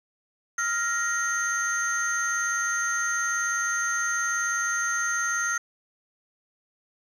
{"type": "tone cluster", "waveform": "sine", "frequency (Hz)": [1299, 1398, 1876, 6310], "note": ["E6", "F6", "A#6", "G8"], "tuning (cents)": [-26, 1, 11, 10], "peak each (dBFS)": [-35, -26, -28, -28], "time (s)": [0.58, 5.58], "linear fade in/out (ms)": 5, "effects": ["tanh soft clip ceiling -19 dBFS", "9-bit"]}